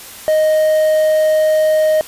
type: tone with quantisation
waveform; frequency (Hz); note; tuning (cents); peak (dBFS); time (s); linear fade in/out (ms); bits
triangle; 622; D#5; -1; -8; 0.28-2.01; 0; 6
effects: white hiss -34 dBFS RMS until 2.07 s + resampled to 32000 Hz

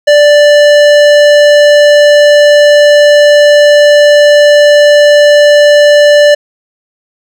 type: tone with hard clipping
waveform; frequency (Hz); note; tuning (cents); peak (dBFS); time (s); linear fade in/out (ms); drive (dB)
sine; 587.3; D5; 0; -3; 0.07-6.35; 10; 16
effects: none

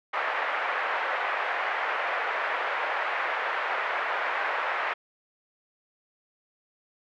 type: band-pass noise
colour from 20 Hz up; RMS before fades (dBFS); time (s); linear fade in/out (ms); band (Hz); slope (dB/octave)
white; -29; 0.13-4.94; 10; 540 to 2000; 24
effects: none

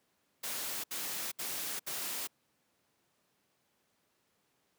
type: noise bursts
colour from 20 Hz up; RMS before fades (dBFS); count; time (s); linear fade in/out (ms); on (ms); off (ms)
white; -38; 4; 0.43-2.274; 10; 410; 68
effects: pink hiss -75 dBFS RMS until 4.78 s + high-pass 150 Hz 12 dB/octave

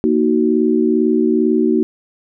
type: chord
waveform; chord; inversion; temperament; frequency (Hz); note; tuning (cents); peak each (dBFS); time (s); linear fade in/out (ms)
sine; D# minor; second; just; 233.3 / 311.1 / 373.4; A#3 / D#4 / F#4; +2 / 0 / +16; -16; 0.04-1.83; 0
effects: none

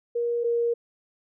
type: tone pair in turn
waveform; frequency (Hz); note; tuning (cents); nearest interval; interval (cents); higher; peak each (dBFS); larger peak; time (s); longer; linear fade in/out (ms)
sine; 473.6 / 470.3; A#4 / A#4; +27 / +15; unison; 12; first; -23 / -21; second; 0.15-0.44 / 0.44-0.74; second; 10
effects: none

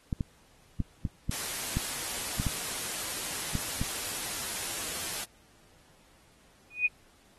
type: clicks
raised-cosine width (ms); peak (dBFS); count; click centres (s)
5; -17; 10; 0.128 / 0.208 / 0.803 / 1.052 / 1.295 / 1.77 / 2.399 / 2.467 / 3.553 / 3.815
type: noise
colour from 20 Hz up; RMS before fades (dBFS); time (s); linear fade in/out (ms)
white; -35; 1.31-5.24; 2
type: tone with exponential growth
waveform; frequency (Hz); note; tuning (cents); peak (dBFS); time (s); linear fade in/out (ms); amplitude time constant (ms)
sine; 2476; D#7; -9; -17; 6.7-6.87; 5; 36
effects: pink hiss -62 dBFS RMS until 7.38 s + AAC 32 kbps

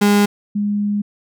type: tone pair in turn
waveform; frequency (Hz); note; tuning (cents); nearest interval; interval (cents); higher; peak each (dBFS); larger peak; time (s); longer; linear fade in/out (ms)
35% pulse / sine; 204.7 / 205.7; G#3 / G#3; -25 / -16; unison; 9; second; -9 / -16; first; 0.01-0.26 / 0.55-1.02; second; 10
effects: none

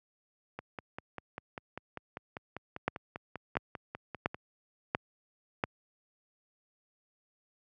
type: two click trains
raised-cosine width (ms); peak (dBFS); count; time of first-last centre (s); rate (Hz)
0.5; -13 / -24; 5 / 20; 2.88-5.639 / 0.59-4.345; 1.45 / 5.06
effects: high-pass 80 Hz 12 dB/octave

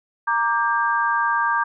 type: chord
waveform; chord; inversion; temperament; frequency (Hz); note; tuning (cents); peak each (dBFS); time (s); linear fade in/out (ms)
sine; G minor; first; equal with one note detuned; 932.3 / 1174.7 / 1595.4; Bb5 / D6 / G6; 0 / 0 / +30; -22; 0.27-1.64; 10
effects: none

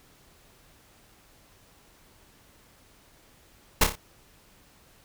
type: noise with echo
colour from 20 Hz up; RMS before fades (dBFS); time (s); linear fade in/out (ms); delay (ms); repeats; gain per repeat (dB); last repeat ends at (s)
pink; -17; 3.81-3.84; 5; 29; 4; -6; 3.956
effects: pink hiss -58 dBFS RMS until 5.04 s

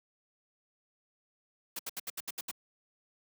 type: noise bursts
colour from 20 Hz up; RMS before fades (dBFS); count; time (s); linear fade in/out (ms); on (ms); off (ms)
white; -38; 8; 1.76-2.513; 5; 32; 71
effects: high-pass 150 Hz 12 dB/octave

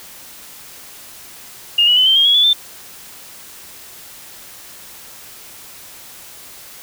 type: tone with pitch steps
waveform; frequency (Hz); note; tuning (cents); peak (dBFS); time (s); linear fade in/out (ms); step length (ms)
sine; 2837 / 2930 / 3027 / 3126 / 3229 / 3335 / 3445 / 3558; F7 / F#7 / F#7 / G7 / G#7 / G#7 / A7 / A7; +27 / -18 / +39 / -6 / -49 / +7 / -37 / +19; -9; 1.78-2.532; 5; 94
effects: white hiss -38 dBFS RMS until 6.82 s

